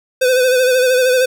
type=tone with vibrato; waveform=square; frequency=508 Hz; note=B4; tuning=49 cents sharp; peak=-11 dBFS; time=0.21-1.26 s; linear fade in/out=10 ms; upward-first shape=sine; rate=13 Hz; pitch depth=45 cents each way; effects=none